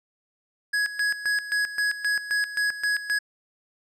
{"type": "tone with tremolo", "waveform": "square", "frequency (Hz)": 1671, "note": "G#6", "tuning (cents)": 10, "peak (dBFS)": -22, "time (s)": [0.73, 3.19], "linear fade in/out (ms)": 10, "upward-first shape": "square", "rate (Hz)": 3.8, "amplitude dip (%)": 75, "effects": ["low-pass 9000 Hz 12 dB/octave"]}